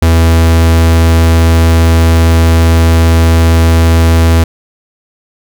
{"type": "tone", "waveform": "45% pulse", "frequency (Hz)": 82.41, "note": "E2", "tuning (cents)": 0, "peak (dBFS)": -4, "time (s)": [0.02, 4.44], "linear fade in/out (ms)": 5, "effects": []}